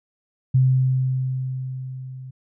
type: tone with level ramp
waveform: sine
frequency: 130 Hz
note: C3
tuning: 11 cents flat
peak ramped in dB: -12 to -34 dBFS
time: 0.54-2.31 s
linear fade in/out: 10 ms
effects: none